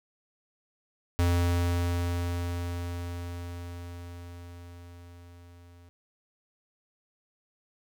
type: tone with level ramp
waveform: square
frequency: 87 Hz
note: F2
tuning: 6 cents flat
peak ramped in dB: -22 to -52 dBFS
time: 1.19-5.89 s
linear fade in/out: 0 ms
effects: none